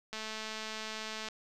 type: click train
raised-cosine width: 0.2 ms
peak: -23 dBFS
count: 253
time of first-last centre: 0.13-1.286 s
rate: 218 Hz
effects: none